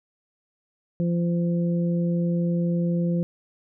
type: harmonic tone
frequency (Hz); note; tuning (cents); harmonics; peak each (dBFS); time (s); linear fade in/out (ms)
172; F3; -26; 1 / 2 / 3; -21 / -32 / -32; 1-3.23; 0
effects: none